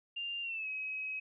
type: tone with pitch glide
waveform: sine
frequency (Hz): 2794 to 2547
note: F7 to D#7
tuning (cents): 0 to +40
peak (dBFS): -36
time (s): 0.16-1.2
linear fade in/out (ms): 10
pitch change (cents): -160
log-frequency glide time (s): 0.42-0.68
effects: none